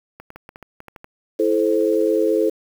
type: clicks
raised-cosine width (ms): 0.5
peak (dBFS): -23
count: 10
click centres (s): 0.2 / 0.304 / 0.36 / 0.491 / 0.559 / 0.627 / 0.804 / 0.883 / 0.962 / 1.044
type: chord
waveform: sine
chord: A minor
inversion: second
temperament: equal with one note detuned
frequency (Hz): 329.6 / 433.7 / 523.3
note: E4 / A4 / C5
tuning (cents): 0 / -25 / 0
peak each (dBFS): -20 / -18 / -21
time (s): 1.39-2.5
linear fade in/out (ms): 10
effects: 7-bit